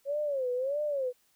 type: tone with vibrato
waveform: sine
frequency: 544 Hz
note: C#5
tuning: 33 cents flat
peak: -28 dBFS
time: 0.05-1.13 s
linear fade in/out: 50 ms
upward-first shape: sine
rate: 1.6 Hz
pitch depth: 170 cents each way
effects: white hiss -69 dBFS RMS until 1.35 s